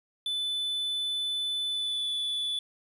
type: tone with pitch glide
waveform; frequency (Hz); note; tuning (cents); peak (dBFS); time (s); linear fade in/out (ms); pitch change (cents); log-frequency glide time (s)
triangle; 3500 to 3462; A7 to A7; -10 to -29; -27; 0.26-2.59; 2; -19; 1.71-2.09
effects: resampled to 32000 Hz + 10-bit